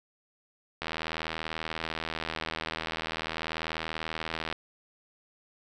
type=click train; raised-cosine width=0.3 ms; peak=-16 dBFS; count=299; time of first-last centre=0.82-4.526 s; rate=80.4 Hz; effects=none